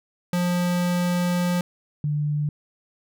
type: tone pair in turn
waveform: square / sine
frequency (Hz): 176.9 / 148.28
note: F3 / D3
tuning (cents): +23 / +17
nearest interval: minor third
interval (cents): 306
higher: first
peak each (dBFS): -21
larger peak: neither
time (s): 0.33-1.61 / 2.04-2.49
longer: first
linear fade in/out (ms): 2
effects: none